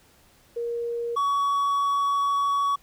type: tone pair in turn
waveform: sine / triangle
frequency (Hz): 470.8 / 1126.6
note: A#4 / C#6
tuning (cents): +17 / +28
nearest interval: octave + minor third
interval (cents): 1511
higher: second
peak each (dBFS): -26 / -19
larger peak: second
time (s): 0.56-1.16 / 1.16-2.76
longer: second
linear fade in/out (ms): 10
effects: pink hiss -58 dBFS RMS until 2.82 s